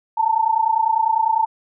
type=tone pair together; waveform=sine; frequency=880 / 910 Hz; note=A5 / A#5; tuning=0 / -42 cents; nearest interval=minor second; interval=58 cents; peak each=-18 dBFS; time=0.17-1.46 s; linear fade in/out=10 ms; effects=none